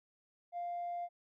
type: tone with tanh clipping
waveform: triangle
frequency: 698.5 Hz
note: F5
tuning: in tune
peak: -37 dBFS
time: 0.52-1.09 s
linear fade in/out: 50 ms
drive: 5 dB
effects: none